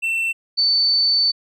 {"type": "tone pair in turn", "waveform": ["triangle", "sine"], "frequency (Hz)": [2689, 4522], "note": ["E7", "C#8"], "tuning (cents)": [34, 34], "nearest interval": "major sixth", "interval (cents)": 900, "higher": "second", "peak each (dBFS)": [-17, -14], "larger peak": "second", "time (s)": [[0.02, 0.33], [0.57, 1.32]], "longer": "second", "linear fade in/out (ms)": 20, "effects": []}